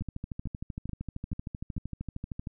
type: two click trains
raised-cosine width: 5 ms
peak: -23 / -23 dBFS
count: 33 / 5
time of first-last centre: 0.01-2.472 / 0.02-1.767 s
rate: 13 / 2.29 Hz
effects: none